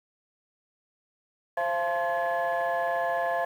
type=tone cluster; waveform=sine; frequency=527 / 685 / 869 / 1050 / 1702 Hz; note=C5 / F5 / A5 / C6 / G#6; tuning=+12 / -34 / -22 / +6 / +42 cents; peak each=-31 / -26 / -34 / -34 / -32 dBFS; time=1.57-3.45 s; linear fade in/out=5 ms; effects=tanh soft clip ceiling -19 dBFS + 9-bit

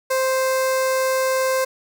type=tone with notch filter; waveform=sawtooth; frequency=523.3 Hz; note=C5; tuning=in tune; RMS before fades=-20 dBFS; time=0.1-1.65 s; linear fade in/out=10 ms; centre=3200 Hz; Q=1.8; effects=none

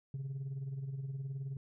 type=tone with tremolo; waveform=sine; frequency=135.8 Hz; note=C#3; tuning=35 cents flat; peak=-33 dBFS; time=0.14-1.57 s; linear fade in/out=2 ms; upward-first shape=sine; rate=19 Hz; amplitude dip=60%; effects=tanh soft clip ceiling -35 dBFS

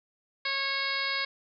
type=harmonic tone; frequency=548 Hz; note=C#5; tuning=20 cents flat; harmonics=1 / 2 / 3 / 4 / 5 / 6 / 7 / 8 / 9; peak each=-43 / -37 / -35 / -32 / -42 / -41 / -37 / -36 / -38 dBFS; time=0.45-1.25 s; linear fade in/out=5 ms; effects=none

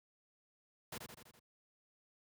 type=noise with echo; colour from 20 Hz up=pink; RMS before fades=-45 dBFS; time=0.92-0.98 s; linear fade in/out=5 ms; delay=83 ms; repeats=5; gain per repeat=-4 dB; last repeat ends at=1.395 s; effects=high-pass 80 Hz 12 dB/octave

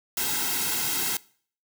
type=noise with comb filter; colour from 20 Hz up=white; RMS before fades=-27 dBFS; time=0.17-1.17 s; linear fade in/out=2 ms; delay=1.7 ms; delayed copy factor=-0.95; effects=noise-tail reverb RT60 0.5 s tail -22 dB re dry

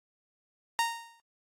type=tone with exponential decay; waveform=sawtooth; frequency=927 Hz; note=A#5; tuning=10 cents flat; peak=-19 dBFS; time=0.79-1.2 s; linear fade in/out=0 ms; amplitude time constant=89 ms; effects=low-pass 12000 Hz 12 dB/octave + AAC 48 kbps

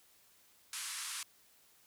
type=band-pass noise; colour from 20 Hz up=white; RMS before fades=-42 dBFS; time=0.73-1.23 s; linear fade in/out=2 ms; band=1000 to 11000 Hz; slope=48 dB/octave; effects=white hiss -66 dBFS RMS until 1.86 s

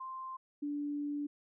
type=tone pair in turn; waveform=sine; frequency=1046.5 / 290.8 Hz; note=C6 / D4; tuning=0 / -17 cents; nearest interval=octave + minor seventh; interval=2217 cents; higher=first; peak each=-40 / -34 dBFS; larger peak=second; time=0-0.37 / 0.62-1.27 s; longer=second; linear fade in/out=10 ms; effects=none

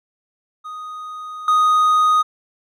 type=tone with level steps; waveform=triangle; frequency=1244.5 Hz; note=D#6; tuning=in tune; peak=-27 / -10 dBFS; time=0.64-2.23 s; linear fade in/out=20 ms; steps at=1.48 s; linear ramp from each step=2 ms; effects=none

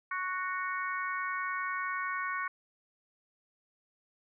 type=harmonic tone; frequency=369.6 Hz; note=F#4; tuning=2 cents flat; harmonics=3 / 4 / 5 / 6; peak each=-35 / -37 / -39 / -41 dBFS; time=0.11-2.48 s; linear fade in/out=5 ms; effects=none

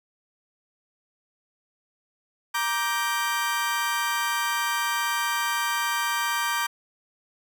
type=chord; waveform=30% pulse; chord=G minor; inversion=first; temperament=just; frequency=940.8 / 1176 / 1568 Hz; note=Bb5 / D6 / G6; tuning=+16 / +2 / 0 cents; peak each=-26 dBFS; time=2.54-6.67 s; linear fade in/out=10 ms; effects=none

